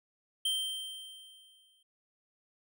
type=tone with exponential decay; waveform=square; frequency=3136 Hz; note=G7; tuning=in tune; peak=-28 dBFS; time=0.45-1.83 s; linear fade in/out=5 ms; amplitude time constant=300 ms; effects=none